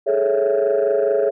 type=chord; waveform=sine; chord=A major seventh; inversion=third; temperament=equal; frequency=415.3 / 440 / 554.4 / 659.3 Hz; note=G#4 / A4 / C#5 / E5; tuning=0 / 0 / 0 / 0 cents; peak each=-18 / -21 / -18 / -22 dBFS; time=0.06-1.31 s; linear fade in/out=20 ms; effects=tanh soft clip ceiling -10 dBFS